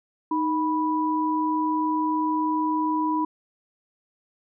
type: tone pair together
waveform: sine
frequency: 310.5 / 983.8 Hz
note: D#4 / B5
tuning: -3 / -7 cents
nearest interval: octave + minor sixth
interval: 1996 cents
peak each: -24 dBFS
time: 0.31-3.25 s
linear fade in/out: 5 ms
effects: none